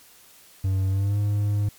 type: tone with pitch glide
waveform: triangle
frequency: 95.5 to 102.95 Hz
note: G2 to G#2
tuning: -45 to -15 cents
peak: -18 dBFS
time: 0.64-1.69 s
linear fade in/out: 5 ms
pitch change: +130 cents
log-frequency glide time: 0.89-1.18 s
effects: white hiss -52 dBFS RMS until 1.78 s + MP3 96 kbps